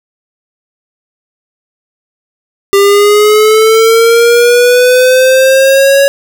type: linear sweep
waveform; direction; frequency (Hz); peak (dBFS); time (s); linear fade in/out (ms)
square; up; 395.9 to 558; -4; 2.73-6.08; 0
effects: none